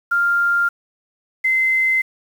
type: tone pair in turn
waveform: sine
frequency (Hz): 1396.9 / 2064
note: F6 / C7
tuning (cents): 0 / -24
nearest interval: perfect fifth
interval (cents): 676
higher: second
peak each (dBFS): -14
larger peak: neither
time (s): 0.11-0.69 / 1.44-2.02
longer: neither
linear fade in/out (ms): 10
effects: 7-bit